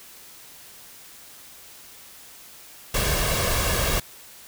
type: noise with comb filter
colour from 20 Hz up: pink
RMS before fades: -23 dBFS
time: 2.94-4 s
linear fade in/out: 5 ms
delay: 1.8 ms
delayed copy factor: +0.55
effects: white hiss -46 dBFS RMS until 4.47 s